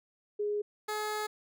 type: tone pair in turn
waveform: sine / 15% pulse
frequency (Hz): 415.3 / 425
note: G#4 / G#4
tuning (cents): 0 / +40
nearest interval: unison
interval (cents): 40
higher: second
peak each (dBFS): -29 / -26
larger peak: second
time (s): 0.39-0.62 / 0.88-1.27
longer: second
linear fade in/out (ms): 10
effects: none